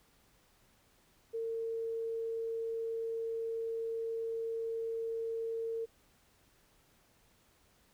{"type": "tone", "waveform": "sine", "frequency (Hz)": 454.6, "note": "A#4", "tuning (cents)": -43, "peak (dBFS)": -34, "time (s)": [1.33, 5.86], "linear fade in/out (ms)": 20, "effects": ["pink hiss -68 dBFS RMS until 7.93 s"]}